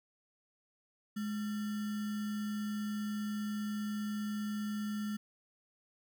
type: tone with sample-and-hold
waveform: sine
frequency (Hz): 210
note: G#3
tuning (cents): +19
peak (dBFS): -34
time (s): 1.16-5.17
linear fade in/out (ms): 10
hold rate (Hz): 1575
effects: none